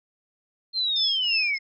sine linear sweep, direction down, 4217 to 2085 Hz, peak -22 dBFS, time 0.73-1.59 s, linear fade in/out 50 ms
sine tone with tremolo, 5230 Hz, E8, 15 cents flat, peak -22 dBFS, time 0.96-1.58 s, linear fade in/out 2 ms, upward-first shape triangle, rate 3.1 Hz, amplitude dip 100%
effects none

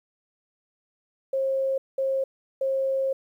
sine tone bursts at uneven times, 536 Hz, C5, 42 cents sharp, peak -22 dBFS, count 3, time 1.33-1.78 / 1.98-2.24 / 2.61-3.13 s, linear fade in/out 5 ms, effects 10-bit

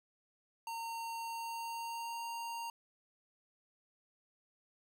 square tone with pitch glide, 917 to 928.7 Hz, A#5 to A#5, -29 to -7 cents, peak -40 dBFS, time 0.67-2.7 s, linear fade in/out 2 ms, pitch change +22 cents, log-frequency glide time 1.23-2.27 s, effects none

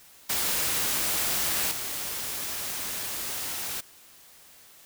white noise with level steps, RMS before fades -27 / -33 dBFS, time 0.29-3.81 s, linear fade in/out 10 ms, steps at 1.71 s, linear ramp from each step 5 ms, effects white hiss -53 dBFS RMS until 4.85 s

